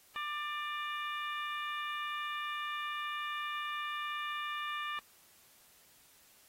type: harmonic tone with a mistuned harmonic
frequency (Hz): 594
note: D5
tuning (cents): +20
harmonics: 2 / 3 / 4 / 5 / 6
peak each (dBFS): -38 / -42 / -44 / -46 / -48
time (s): 0.16-4.99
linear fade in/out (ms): 0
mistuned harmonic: 5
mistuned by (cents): -44
effects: white hiss -63 dBFS RMS until 6.48 s + AAC 48 kbps